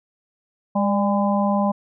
harmonic tone with a mistuned harmonic, 203 Hz, G#3, 39 cents flat, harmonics 1 / 3 / 4 / 5, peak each -19 / -24 / -25 / -26 dBFS, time 0.75-1.72 s, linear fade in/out 10 ms, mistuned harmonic 3, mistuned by -41 cents, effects none

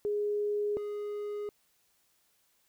sine / triangle tone pair in turn, 414.6 / 414.6 Hz, G#4 / G#4, -3 / -3 cents, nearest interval unison, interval 0 cents, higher neither, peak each -28 / -32 dBFS, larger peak first, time 0.05-0.77 / 0.77-1.49 s, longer neither, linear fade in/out 0 ms, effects white hiss -71 dBFS RMS until 2.68 s

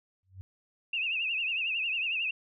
sine tone with exponential growth, 94 Hz, F#2, 28 cents sharp, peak -37 dBFS, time 0.23-0.41 s, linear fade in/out 0 ms, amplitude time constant 38 ms
sine tone with vibrato, 2658 Hz, E7, 14 cents sharp, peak -28 dBFS, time 0.93-2.31 s, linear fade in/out 5 ms, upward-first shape triangle, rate 11 Hz, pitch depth 130 cents each way
effects none

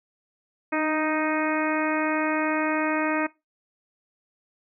harmonic tone with a mistuned harmonic, 311.1 Hz, D#4, in tune, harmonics 1 / 2 / 3 / 4 / 5 / 6 / 7 / 8, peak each -26 / -29 / -31 / -32 / -33 / -34 / -34 / -35 dBFS, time 0.72-3.27 s, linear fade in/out 10 ms, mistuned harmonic 1, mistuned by -22 cents, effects noise-tail reverb RT60 0.2 s tail -19 dB re dry

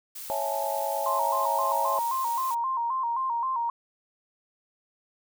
blue noise, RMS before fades -39 dBFS, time 0.15-2.55 s, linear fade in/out 10 ms
sine chord, A major seventh, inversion first, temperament equal, 554.4 / 659.3 / 830.6 / 880 Hz, C#5 / E5 / G#5 / A5, 0 / 0 / 0 / 0 cents, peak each -32 dBFS, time 0.3-1.99 s, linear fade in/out 0 ms
sine tone with vibrato, 991 Hz, B5, 6 cents sharp, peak -25 dBFS, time 1.06-3.7 s, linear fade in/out 2 ms, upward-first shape square, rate 3.8 Hz, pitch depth 100 cents each way
effects none

